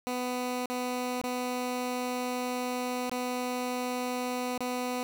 15% pulse tone with dropouts, 249.3 Hz, B3, 16 cents sharp, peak -24 dBFS, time 0.07-5.03 s, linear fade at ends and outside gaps 0 ms, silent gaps 0.658-0.7 / 1.214-1.238 / 3.095-3.115 / 4.578-4.606 s, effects none

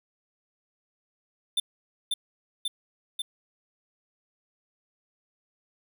square tone with echo, 3557 Hz, A7, 18 cents sharp, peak -23 dBFS, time 1.57-1.6 s, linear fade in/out 5 ms, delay 540 ms, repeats 3, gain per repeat -2 dB, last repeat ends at 3.22 s, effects none

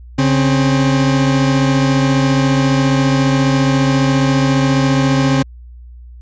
40% pulse tone pair together, 139.9 / 265.2 Hz, C#3 / C4, +16 / +23 cents, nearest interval major seventh, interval 1107 cents, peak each -13 / -13 dBFS, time 0.18-5.43 s, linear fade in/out 10 ms, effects added 60 Hz sine -33 dBFS peak until 6.21 s + resampled to 16000 Hz

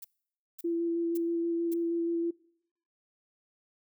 violet noise bursts, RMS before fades -43 dBFS, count 4, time 0.02-1.74 s, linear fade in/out 5 ms, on 25 ms, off 540 ms
sine tone with vibrato, 337.2 Hz, E4, 39 cents sharp, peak -27 dBFS, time 0.64-2.31 s, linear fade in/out 10 ms, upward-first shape square, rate 6.3 Hz, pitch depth 9 cents each way
effects noise-tail reverb RT60 0.7 s tail -23 dB re dry

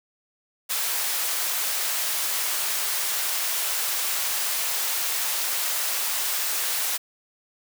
white high-pass noise, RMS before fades -26 dBFS, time 0.69-6.98 s, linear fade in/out 20 ms, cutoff 640 Hz, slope 12 dB/octave, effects none

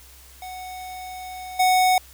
square tone with level steps, 740 Hz, F#5, in tune, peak -34 / -16 dBFS, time 0.42-1.98 s, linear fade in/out 2 ms, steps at 1.59 s, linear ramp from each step 10 ms, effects added 64 Hz sine -49 dBFS peak until 2.13 s + white hiss -49 dBFS RMS until 2.13 s

